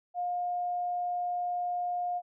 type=tone; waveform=sine; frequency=711 Hz; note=F5; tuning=31 cents sharp; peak=-29 dBFS; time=0.14-2.22 s; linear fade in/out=50 ms; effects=none